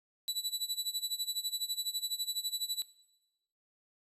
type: tone with tremolo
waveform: sawtooth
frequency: 3951 Hz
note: B7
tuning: in tune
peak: -27 dBFS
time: 0.28-2.82 s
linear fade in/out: 0 ms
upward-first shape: sine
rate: 12 Hz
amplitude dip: 90%
effects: noise-tail reverb RT60 0.9 s tail -18 dB re dry + resampled to 32000 Hz